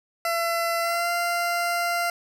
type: tone with pitch glide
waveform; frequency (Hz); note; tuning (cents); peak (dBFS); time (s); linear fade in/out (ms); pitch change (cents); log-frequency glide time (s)
20% pulse; 675 to 692.4; E5 to F5; +41 to -15; -18; 0.25-2.1; 2; +44; 0.8-1.11
effects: none